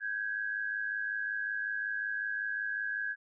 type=tone pair together; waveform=sine; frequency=1555.8 / 1661.2 Hz; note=G6 / G#6; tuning=-14 / 0 cents; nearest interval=minor second; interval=114 cents; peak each=-36 / -34 dBFS; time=0-3.16 s; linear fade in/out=50 ms; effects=none